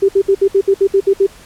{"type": "tone bursts", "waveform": "sine", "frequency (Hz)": 392, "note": "G4", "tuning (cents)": 0, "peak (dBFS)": -7, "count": 10, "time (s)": [0.02, 1.267], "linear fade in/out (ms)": 10, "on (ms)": 68, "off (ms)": 63, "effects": ["pink hiss -41 dBFS RMS until 1.45 s", "low-pass 12000 Hz 12 dB/octave"]}